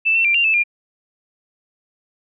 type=tone with pitch steps; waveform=sine; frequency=2644 / 2695 / 2369 / 2779 / 2624 / 2402 Hz; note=E7 / E7 / D7 / F7 / E7 / D7; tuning=+5 / +38 / +14 / -9 / -9 / +38 cents; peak=-13 dBFS; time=0.05-0.638 s; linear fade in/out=20 ms; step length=98 ms; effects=none